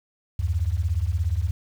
sine beating tone pair, 75.7 / 92.7 Hz, D#2 / F#2, -47 / +4 cents, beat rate 17 Hz, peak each -24 dBFS, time 0.39-1.51 s, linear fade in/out 5 ms, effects 8-bit

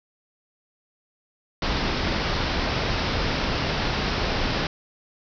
pink low-pass noise, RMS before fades -25 dBFS, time 1.62-4.67 s, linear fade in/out 2 ms, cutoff 5500 Hz, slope 96 dB/octave, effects none

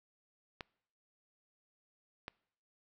clicks, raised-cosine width 0.3 ms, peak -25 dBFS, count 2, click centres 0.608 / 2.281 s, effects noise-tail reverb RT60 0.7 s tail -25 dB re dry

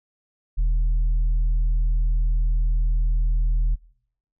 sine tone with tanh clipping, 40 Hz, D#1, 49 cents sharp, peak -18 dBFS, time 0.57-3.76 s, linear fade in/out 20 ms, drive 3 dB, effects noise-tail reverb RT60 0.8 s tail -25 dB re dry

